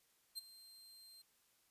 sawtooth tone with ADSR envelope, 4166 Hz, C8, 8 cents flat, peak -38 dBFS, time 0.35-1.22 s, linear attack 31 ms, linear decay 17 ms, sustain -17 dB, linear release 6 ms, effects white hiss -75 dBFS RMS until 1.7 s + resampled to 32000 Hz

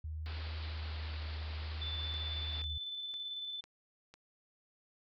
sine tone with vibrato, 77.78 Hz, D#2, in tune, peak -38 dBFS, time 0.04-2.78 s, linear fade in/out 5 ms, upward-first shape sine, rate 0.6 Hz, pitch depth 18 cents each way
white low-pass noise, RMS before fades -50 dBFS, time 0.26-2.62 s, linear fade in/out 0 ms, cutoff 4800 Hz, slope 96 dB/octave
sine tone with tremolo, 3516 Hz, A7, 2 cents flat, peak -38 dBFS, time 1.81-3.61 s, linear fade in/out 10 ms, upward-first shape square, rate 18 Hz, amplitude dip 25%
click train, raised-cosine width 0.2 ms, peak -37 dBFS, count 5, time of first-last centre 2.14-4.14 s, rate 2 Hz
effects none

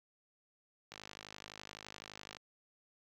click train, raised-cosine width 0.2 ms, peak -29 dBFS, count 76, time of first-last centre 0.92-2.368 s, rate 51.8 Hz, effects high-pass 60 Hz 12 dB/octave + 11-bit

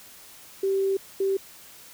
sine tone bursts at uneven times, 388.5 Hz, G4, 16 cents flat, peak -21 dBFS, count 2, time 0.63-0.97 / 1.2-1.37 s, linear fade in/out 5 ms, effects white hiss -48 dBFS RMS until 1.93 s

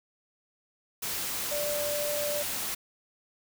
sine tone in noise, 587.3 Hz, D5, in tune, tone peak -30 dBFS, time 1.51-2.43 s, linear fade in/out 10 ms, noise white, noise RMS -33 dBFS, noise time 1.02-2.75 s, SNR 0 dB, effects none

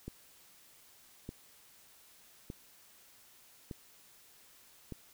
click train, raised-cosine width 3 ms, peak -28 dBFS, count 5, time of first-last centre 0.08-4.923 s, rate 0.826 Hz, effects white hiss -61 dBFS RMS until 5.13 s

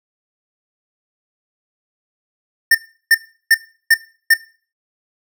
square tone bursts, 1808 Hz, A6, 47 cents sharp, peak -8 dBFS, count 5, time 2.71-4.34 s, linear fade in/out 5 ms, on 38 ms, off 360 ms, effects noise-tail reverb RT60 0.4 s tail -18 dB re dry

